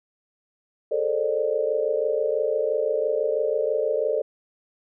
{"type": "tone cluster", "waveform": "sine", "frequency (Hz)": [424.4, 450.4, 537, 600], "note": ["G#4", "A4", "C5", "D5"], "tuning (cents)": [38, 40, 45, 37], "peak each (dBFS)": [-29, -25, -27, -26], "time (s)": [0.91, 4.22], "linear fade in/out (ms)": 10, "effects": []}